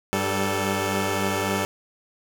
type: tone cluster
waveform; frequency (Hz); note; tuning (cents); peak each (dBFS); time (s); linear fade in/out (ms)
10% pulse; 98.6 / 193.6 / 439.1; G2 / G3 / A4; +11 / -21 / -4; -19; 0.13-1.65; 0
effects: none